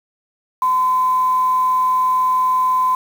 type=tone with quantisation; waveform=sine; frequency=1021 Hz; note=C6; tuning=43 cents flat; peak=-13 dBFS; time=0.62-2.95 s; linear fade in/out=2 ms; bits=6; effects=none